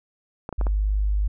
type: clicks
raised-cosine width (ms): 1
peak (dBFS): -17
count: 4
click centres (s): 0.491 / 0.527 / 0.612 / 0.668
type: tone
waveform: sine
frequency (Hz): 50.9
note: G#1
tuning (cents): -34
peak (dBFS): -19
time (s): 0.58-1.28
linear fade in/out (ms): 10
effects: none